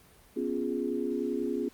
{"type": "chord", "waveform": "sine", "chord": "C# dominant seventh", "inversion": "third", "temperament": "equal", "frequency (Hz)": [246.9, 277.2, 349.2, 415.3], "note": ["B3", "C#4", "E#4", "G#4"], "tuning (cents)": [0, 0, 0, 0], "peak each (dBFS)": -34, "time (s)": [0.36, 1.69], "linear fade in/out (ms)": 10, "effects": ["pink hiss -58 dBFS RMS until 1.73 s", "Opus 32 kbps"]}